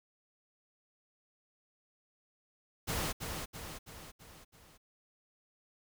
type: noise with echo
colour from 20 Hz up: pink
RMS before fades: -35 dBFS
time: 2.87-3.13 s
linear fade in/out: 20 ms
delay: 330 ms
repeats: 5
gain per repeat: -5 dB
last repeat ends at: 4.78 s
effects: none